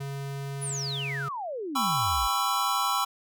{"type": "tone", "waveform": "square", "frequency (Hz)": 138.7, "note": "C#3", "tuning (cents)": 1, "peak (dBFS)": -33, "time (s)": [0, 1.29], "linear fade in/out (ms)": 10}
{"type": "exponential sweep", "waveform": "sine", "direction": "down", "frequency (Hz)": [10630, 50.4], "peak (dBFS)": -31, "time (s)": [0.61, 2.28], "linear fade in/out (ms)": 20}
{"type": "chord", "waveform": "square", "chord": "C# half-diminished seventh", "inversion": "second", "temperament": "just", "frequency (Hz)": [798.3, 997.9, 1108.7, 1330.5], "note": ["G5", "B5", "C#6", "E6"], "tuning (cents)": [31, 18, 0, 16], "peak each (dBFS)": [-33, -31, -30, -30], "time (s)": [1.75, 3.05], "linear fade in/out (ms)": 10}
{"effects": []}